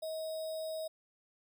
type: tone with sample-and-hold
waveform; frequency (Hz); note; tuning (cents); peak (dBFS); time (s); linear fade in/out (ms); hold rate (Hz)
sine; 636; D#5; +38; -36; 0.02-0.88; 10; 4410
effects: none